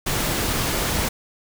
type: noise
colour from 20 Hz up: pink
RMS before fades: -23 dBFS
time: 0.06-1.09 s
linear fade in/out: 10 ms
effects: none